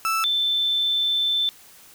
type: tone pair in turn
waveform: 35% pulse / sine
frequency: 1320 / 3536 Hz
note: E6 / A7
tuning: +2 / +8 cents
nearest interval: octave + perfect fourth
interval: 1706 cents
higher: second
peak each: -19 dBFS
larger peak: neither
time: 0.05-0.24 / 0.24-1.49 s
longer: second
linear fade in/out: 0 ms
effects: white hiss -49 dBFS RMS until 1.94 s